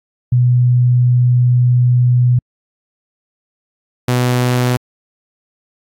sine / sawtooth tone pair in turn, 123.47 / 124.14 Hz, B2 / B2, 0 / +9 cents, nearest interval unison, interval 9 cents, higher second, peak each -8 dBFS, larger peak neither, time 0.32-2.39 / 4.08-4.77 s, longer first, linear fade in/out 5 ms, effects AAC 64 kbps

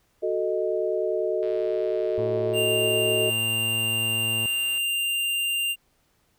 sine chord, D# diminished, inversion first, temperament equal, 370 / 440 / 622.3 Hz, F#4 / A4 / D#5, 0 / 0 / 0 cents, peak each -27 dBFS, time 0.22-3.31 s, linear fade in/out 20 ms
click train, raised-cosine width 0.3 ms, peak -30 dBFS, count 376, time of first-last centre 1.43-4.778 s, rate 112 Hz
harmonic tone, 112 Hz, A2, 31 cents sharp, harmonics 1 / 2 / 3 / 4 / 5 / 6 / 7 / 8 / 9 / 10, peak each -32 / -38 / -42 / -44 / -46 / -48 / -49 / -50 / -51 / -52 dBFS, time 2.18-4.46 s, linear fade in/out 0 ms
square tone, 2789 Hz, F7, 3 cents flat, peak -24 dBFS, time 2.53-5.76 s, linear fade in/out 50 ms
effects pink hiss -67 dBFS RMS until 6.38 s

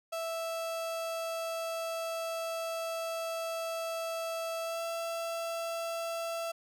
35% pulse tone with pitch glide, 659.3 to 667 Hz, E5 to E5, 0 to +20 cents, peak -32 dBFS, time 0.12-6.52 s, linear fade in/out 10 ms, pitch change +20 cents, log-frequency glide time 4.63-4.82 s, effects none

